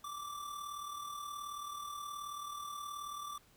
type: tone with amplitude modulation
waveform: square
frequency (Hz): 1170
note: D6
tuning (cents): -7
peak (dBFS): -40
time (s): 0.04-3.38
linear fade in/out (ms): 5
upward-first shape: sine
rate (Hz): 38.7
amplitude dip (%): 50
effects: pink hiss -66 dBFS RMS until 3.56 s